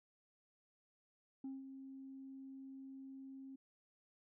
sine tone with ADSR envelope, 268.1 Hz, C4, 42 cents sharp, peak -40 dBFS, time 1.44-3.56 s, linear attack 4 ms, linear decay 180 ms, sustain -9 dB, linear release 8 ms, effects tanh soft clip ceiling -41 dBFS

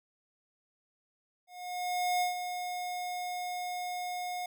square tone with ADSR envelope, 720 Hz, F#5, 47 cents flat, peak -27 dBFS, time 1.47-4.46 s, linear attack 740 ms, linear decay 130 ms, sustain -8 dB, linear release 3 ms, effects none

